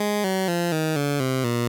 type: tone with pitch steps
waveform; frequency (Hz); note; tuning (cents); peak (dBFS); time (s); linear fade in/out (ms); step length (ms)
15% pulse; 207.7 / 189.36 / 172.65 / 157.41 / 143.51 / 130.84 / 119.29; G#3 / F#3 / F3 / D#3 / D3 / C3 / A#2; 0 / +40 / -20 / +20 / -40 / 0 / +40; -15; 0-1.68; 5; 240
effects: none